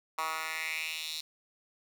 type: tone with high-pass filter sweep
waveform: 10% pulse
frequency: 159.3 Hz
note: D#3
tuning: 41 cents sharp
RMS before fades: -36 dBFS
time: 0.18-1.21 s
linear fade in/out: 5 ms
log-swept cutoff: 1100 to 4100 Hz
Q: 3.4
effects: none